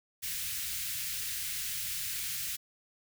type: band-stop noise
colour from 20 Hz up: white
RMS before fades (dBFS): -36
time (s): 0.22-2.57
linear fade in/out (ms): 20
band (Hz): 150 to 1700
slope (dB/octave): 24
effects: none